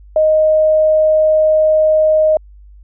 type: tone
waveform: sine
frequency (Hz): 622.3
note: D#5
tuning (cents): 0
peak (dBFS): -8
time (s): 0.16-2.37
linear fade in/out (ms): 2
effects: added 50 Hz sine -37 dBFS peak until 2.83 s